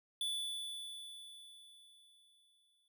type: tone with exponential decay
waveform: square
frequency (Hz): 3469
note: A7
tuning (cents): -25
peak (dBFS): -35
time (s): 0.21-2.88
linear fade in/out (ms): 2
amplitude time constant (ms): 580
effects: none